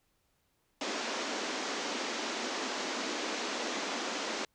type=band-pass noise; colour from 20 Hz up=pink; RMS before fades=-36 dBFS; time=0.81-4.45 s; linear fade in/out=2 ms; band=230 to 6900 Hz; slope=48 dB/octave; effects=pink hiss -75 dBFS RMS until 4.54 s